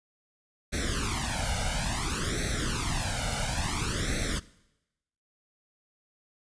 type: noise with flanger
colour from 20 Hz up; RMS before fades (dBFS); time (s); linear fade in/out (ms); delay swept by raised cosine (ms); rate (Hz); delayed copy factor
pink; -30; 0.72-4.4; 20; 0.5 to 1.39; 0.58; +1
effects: noise-tail reverb RT60 0.9 s tail -20 dB re dry + resampled to 22050 Hz